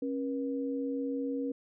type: tone pair together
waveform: sine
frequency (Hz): 272.9 / 480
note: C#4 / B4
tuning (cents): -27 / -49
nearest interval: minor seventh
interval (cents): 978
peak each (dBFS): -32 / -36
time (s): 0.02-1.52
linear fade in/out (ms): 5
effects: none

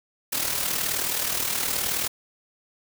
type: noise with amplitude modulation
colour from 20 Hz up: white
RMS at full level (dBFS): -24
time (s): 0.32-2.08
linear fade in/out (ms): 10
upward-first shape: sine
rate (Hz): 39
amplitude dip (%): 55
effects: none

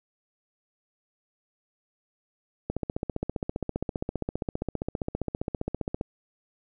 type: click train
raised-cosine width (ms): 2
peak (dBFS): -15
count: 51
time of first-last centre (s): 2.7-6.011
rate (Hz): 15.1
effects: none

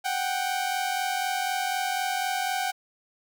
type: tone pair together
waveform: sawtooth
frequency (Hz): 740 / 784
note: F#5 / G5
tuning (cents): 0 / 0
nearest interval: minor second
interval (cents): 100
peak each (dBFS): -25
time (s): 0.04-2.72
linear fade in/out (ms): 20
effects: none

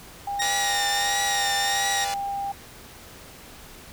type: tone with pitch glide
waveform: sine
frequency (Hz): 804 to 797.1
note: G5 to G5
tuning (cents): +44 to +29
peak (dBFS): -26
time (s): 0.27-2.52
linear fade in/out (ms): 5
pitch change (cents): -15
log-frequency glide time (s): 1.36-1.44
type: tone with vibrato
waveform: 15% pulse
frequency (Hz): 1862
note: A#6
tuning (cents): -2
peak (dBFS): -18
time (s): 0.39-2.05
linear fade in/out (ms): 10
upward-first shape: triangle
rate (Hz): 1.5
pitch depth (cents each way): 67
type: chord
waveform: 5% pulse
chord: B diminished seventh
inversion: none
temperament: equal with one note detuned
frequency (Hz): 493.9 / 587.3 / 698.5 / 852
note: B4 / D5 / F5 / Ab5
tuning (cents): 0 / 0 / 0 / +44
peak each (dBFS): -24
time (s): 0.42-2.14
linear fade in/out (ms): 0
effects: pink hiss -45 dBFS RMS until 3.92 s

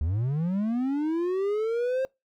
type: linear sweep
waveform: triangle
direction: up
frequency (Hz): 71 to 534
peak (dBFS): -22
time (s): 0.01-2.05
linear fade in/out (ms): 0
effects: noise-tail reverb RT60 0.2 s tail -24 dB re dry

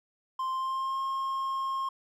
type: tone with pitch glide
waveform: triangle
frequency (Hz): 1046.5 to 1072.2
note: C6 to C6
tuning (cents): 0 to +42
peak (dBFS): -27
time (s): 0.39-1.89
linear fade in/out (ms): 5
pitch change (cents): +42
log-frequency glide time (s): 0.53-1.01
effects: none

